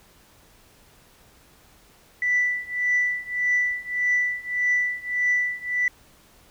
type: tone with tremolo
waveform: sine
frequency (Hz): 1976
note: B6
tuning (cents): 0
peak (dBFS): -16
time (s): 2.22-5.88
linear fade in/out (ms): 2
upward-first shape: triangle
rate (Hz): 1.7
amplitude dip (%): 95
effects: tanh soft clip ceiling -14 dBFS + pink hiss -55 dBFS RMS until 6.5 s